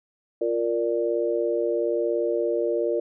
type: chord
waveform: sine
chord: Bb major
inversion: second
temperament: equal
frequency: 349.2 / 466.2 / 587.3 Hz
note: F4 / Bb4 / D5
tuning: 0 / 0 / 0 cents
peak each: -26 / -25 / -27 dBFS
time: 0.41-3 s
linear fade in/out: 5 ms
effects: none